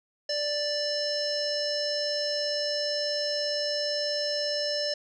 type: tone with low-pass filter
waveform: square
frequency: 587 Hz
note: D5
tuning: 1 cent flat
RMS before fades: -29 dBFS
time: 0.29-4.94 s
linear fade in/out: 5 ms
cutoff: 5300 Hz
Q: 9.3
effects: none